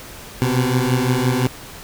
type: beating tone pair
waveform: 20% pulse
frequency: 123.8 / 129.6 Hz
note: B2 / C3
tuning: +5 / -16 cents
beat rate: 5.8 Hz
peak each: -14 dBFS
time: 0.42-1.47 s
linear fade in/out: 0 ms
effects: pink hiss -37 dBFS RMS until 1.83 s